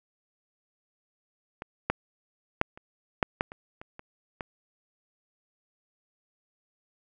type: clicks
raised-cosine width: 0.5 ms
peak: -21 / -9 / -6 / -30 / -7 / -10 / -26 / -27 / -27 / -19 dBFS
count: 10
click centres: 1.621 / 1.9 / 2.614 / 2.775 / 3.228 / 3.409 / 3.519 / 3.815 / 3.994 / 4.408 s
effects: none